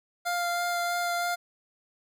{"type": "tone with vibrato", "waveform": "25% pulse", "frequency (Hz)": 698.5, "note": "F5", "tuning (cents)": 0, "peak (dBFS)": -23, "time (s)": [0.25, 1.36], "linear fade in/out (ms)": 20, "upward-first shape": "sine", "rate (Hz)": 3.1, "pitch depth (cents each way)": 9, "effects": []}